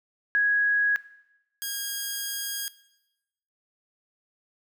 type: tone pair in turn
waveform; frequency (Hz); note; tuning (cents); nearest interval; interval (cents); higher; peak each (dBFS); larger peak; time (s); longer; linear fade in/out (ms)
sine / 5% pulse; 1661.2 / 1630.8; G#6 / G#6; 0 / -32; unison; 32; first; -19; neither; 0.35-0.96 / 1.62-2.68; second; 0
effects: noise-tail reverb RT60 0.9 s tail -18 dB re dry